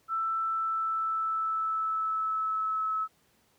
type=tone with pitch glide; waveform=sine; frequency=1328 to 1296.2 Hz; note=E6 to E6; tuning=+12 to -30 cents; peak=-27 dBFS; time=0.08-3.08 s; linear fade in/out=50 ms; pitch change=-42 cents; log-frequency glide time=0.38-2.89 s; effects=pink hiss -67 dBFS RMS until 3.58 s + high-pass 80 Hz 12 dB/octave